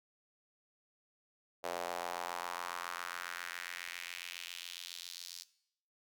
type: tone with high-pass filter sweep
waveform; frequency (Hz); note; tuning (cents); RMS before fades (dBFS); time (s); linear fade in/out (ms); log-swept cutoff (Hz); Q
square; 43.65; F1; 0; -43; 1.63-5.44; 20; 590 to 4800; 2.2
effects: noise-tail reverb RT60 0.7 s tail -18 dB re dry